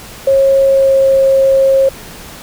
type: tone with pitch glide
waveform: sine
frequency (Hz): 543 to 538.6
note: C#5 to C#5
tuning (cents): -36 to -50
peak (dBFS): -6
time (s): 0.27-1.89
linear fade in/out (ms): 5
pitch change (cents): -14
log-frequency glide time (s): 0.62-1.05
effects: pink hiss -32 dBFS RMS until 2.42 s